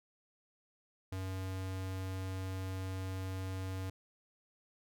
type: tone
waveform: square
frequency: 94.4 Hz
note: F#2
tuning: 35 cents sharp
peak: -38 dBFS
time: 1.12-3.9 s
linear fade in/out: 5 ms
effects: none